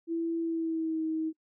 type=tone with pitch glide; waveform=sine; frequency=332 to 317.9 Hz; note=E4 to D#4; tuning=+12 to +37 cents; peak=-28 dBFS; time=0.07-1.33 s; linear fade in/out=50 ms; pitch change=-75 cents; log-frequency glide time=0.4-1.03 s; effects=noise-tail reverb RT60 0.1 s tail -26 dB re dry